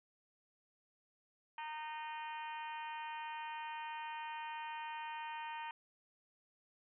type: harmonic tone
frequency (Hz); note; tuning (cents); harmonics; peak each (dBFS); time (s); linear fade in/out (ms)
307.7; D#4; -19; 3 / 4 / 5 / 6 / 7 / 8 / 9 / 10; -43 / -57 / -55 / -52 / -60 / -53 / -58 / -57; 1.58-5.71; 2
effects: none